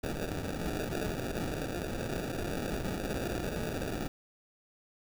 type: noise with sample-and-hold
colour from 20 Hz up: white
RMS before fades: -35 dBFS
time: 0.03-4.08 s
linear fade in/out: 5 ms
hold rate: 1050 Hz
effects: none